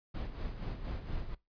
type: noise with tremolo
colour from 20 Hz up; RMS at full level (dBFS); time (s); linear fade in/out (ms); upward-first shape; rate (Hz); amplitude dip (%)
brown; -36; 0.14-1.35; 10; sine; 4.2; 60
effects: noise-tail reverb RT60 0.2 s tail -21 dB re dry + resampled to 11025 Hz